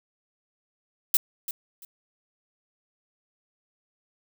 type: noise with echo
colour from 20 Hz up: violet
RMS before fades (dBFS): -19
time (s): 1.14-1.17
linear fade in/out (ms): 2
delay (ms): 340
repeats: 2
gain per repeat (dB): -13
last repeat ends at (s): 1.85
effects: none